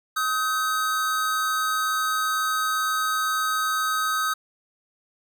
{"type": "tone pair together", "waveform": "square", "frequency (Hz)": [1267, 1539.2], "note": ["D#6", "G6"], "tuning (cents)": [31, -32], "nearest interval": "minor third", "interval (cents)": 337, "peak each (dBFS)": [-24, -29], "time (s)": [0.16, 4.34], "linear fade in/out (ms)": 10, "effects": []}